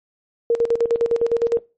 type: tone with tremolo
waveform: sine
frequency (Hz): 466.2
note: A#4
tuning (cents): 0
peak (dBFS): -13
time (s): 0.5-1.59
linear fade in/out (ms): 2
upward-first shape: square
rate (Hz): 9.8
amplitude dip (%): 75
effects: noise-tail reverb RT60 0.3 s tail -22 dB re dry + MP3 32 kbps